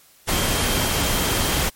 sine tone in noise, 3189 Hz, G7, 29 cents sharp, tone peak -32 dBFS, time 0.31-1.64 s, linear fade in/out 20 ms, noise pink, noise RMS -21 dBFS, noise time 0.27-1.7 s, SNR -14 dB, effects white hiss -53 dBFS RMS until 1.75 s + MP3 64 kbps

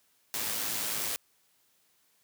white noise with amplitude modulation, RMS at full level -31 dBFS, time 0.34-1.16 s, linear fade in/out 0 ms, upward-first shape sine, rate 109 Hz, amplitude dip 40%, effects white hiss -69 dBFS RMS until 2.23 s + high-pass 80 Hz 12 dB/octave

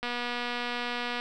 click train, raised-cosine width 0.3 ms, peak -17 dBFS, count 284, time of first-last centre 0.03-1.199 s, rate 242 Hz, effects none

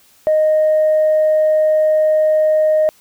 sine tone, 620 Hz, D#5, 6 cents flat, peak -9 dBFS, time 0.27-2.89 s, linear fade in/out 0 ms, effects tanh soft clip ceiling -7 dBFS + white hiss -51 dBFS RMS until 3 s

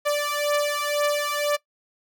sawtooth beating tone pair, 585 / 587 Hz, D5 / D5, -7 / -1 cents, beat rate 2 Hz, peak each -21 dBFS, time 0.05-1.57 s, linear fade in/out 20 ms, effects noise-tail reverb RT60 0.1 s tail -19 dB re dry

